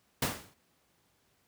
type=noise with exponential decay; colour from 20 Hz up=pink; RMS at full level=-26 dBFS; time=0.22-0.54 s; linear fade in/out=5 ms; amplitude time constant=69 ms; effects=pink hiss -71 dBFS RMS until 1.47 s + high-pass 80 Hz 12 dB/octave